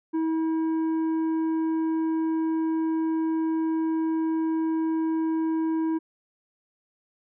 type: tone with tanh clipping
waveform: sine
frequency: 321.7 Hz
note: E4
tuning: 42 cents flat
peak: -24 dBFS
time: 0.13-5.99 s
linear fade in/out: 20 ms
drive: 7 dB
effects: none